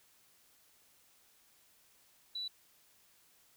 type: tone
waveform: sine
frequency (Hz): 3951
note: B7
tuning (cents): 0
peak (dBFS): -37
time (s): 2.35-2.48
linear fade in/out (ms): 5
effects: white hiss -67 dBFS RMS until 3.56 s